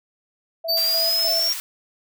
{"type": "tone with tremolo", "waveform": "sine", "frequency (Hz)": 659.3, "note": "E5", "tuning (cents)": 0, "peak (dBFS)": -26, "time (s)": [0.64, 1.49], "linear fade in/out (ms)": 10, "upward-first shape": "square", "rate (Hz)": 3.3, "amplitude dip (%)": 60}
{"type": "exponential sweep", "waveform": "square", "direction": "up", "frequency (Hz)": [4551, 5600], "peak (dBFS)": -19, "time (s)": [0.68, 1.54], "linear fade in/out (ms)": 20}
{"type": "high-pass noise", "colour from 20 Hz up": "white", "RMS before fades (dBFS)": -31, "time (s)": [0.77, 1.6], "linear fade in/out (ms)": 0, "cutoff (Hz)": 1100, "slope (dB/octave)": 12}
{"effects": []}